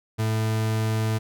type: tone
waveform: 40% pulse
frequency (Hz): 110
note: A2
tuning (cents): 0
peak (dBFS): -21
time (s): 0.18-1.19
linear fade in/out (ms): 20
effects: none